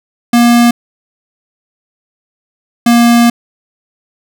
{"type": "tone pair in turn", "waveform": "square", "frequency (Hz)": [237.8, 236.3], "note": ["A#3", "A#3"], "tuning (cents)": [35, 24], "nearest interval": "unison", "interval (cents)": 11, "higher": "first", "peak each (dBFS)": -5, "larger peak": "neither", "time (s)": [[0.33, 0.71], [2.86, 3.3]], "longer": "second", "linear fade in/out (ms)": 5, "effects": []}